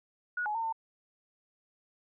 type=tone with pitch steps; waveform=sine; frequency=1457 / 844 / 909 / 900 Hz; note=F#6 / G#5 / A#5 / A5; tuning=-27 / +28 / -44 / +39 cents; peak=-30 dBFS; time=0.37-0.726 s; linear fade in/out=5 ms; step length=89 ms; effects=none